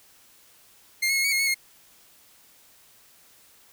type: tone with pitch steps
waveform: sawtooth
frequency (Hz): 2115 / 2181 / 2161 / 2247 / 2152 / 2203 / 2143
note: C7 / C#7 / C#7 / C#7 / C7 / C#7 / C7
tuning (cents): +18 / -29 / -45 / +23 / +48 / -11 / +41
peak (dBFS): -18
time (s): 1.02-1.545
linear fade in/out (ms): 10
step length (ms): 75
effects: white hiss -56 dBFS RMS until 3.72 s